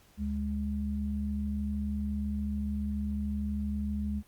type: tone pair together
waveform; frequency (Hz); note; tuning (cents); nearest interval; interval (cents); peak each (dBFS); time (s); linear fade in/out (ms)
sine; 73.3 / 207.2; D2 / G#3; -3 / -4; octave + tritone; 1799; -33 / -32; 0.17-4.23; 50
effects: pink hiss -62 dBFS RMS until 4.27 s + Opus 48 kbps